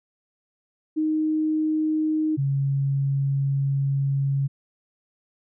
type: tone pair in turn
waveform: sine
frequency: 311.1 / 138.1 Hz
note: D#4 / C#3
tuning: 0 / -6 cents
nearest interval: octave + major second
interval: 1406 cents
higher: first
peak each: -20 dBFS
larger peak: neither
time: 0.96-2.37 / 2.37-4.48 s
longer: second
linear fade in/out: 20 ms
effects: none